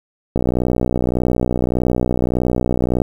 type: click train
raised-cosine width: 2 ms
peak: -4 dBFS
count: 165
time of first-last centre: 0.36-3.018 s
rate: 61.7 Hz
effects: 7-bit